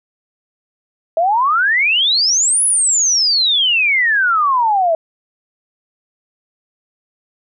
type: exponential two-way sweep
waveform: sine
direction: up then down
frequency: 634 to 10548 to 634 Hz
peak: -11 dBFS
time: 1.17-4.95 s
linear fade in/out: 2 ms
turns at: 2.64 s
effects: none